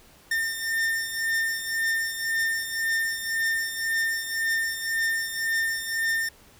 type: beating tone pair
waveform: 45% pulse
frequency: 1808 / 1809.9 Hz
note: A6 / A6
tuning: +47 / +48 cents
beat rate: 1.9 Hz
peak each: -30 / -26 dBFS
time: 0.31-6.29 s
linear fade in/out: 5 ms
effects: pink hiss -54 dBFS RMS until 6.59 s